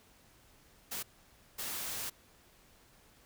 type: noise bursts at uneven times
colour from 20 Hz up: white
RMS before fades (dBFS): -39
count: 2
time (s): 0.91-1.03 / 1.58-2.1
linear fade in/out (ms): 10
effects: pink hiss -63 dBFS RMS until 3.25 s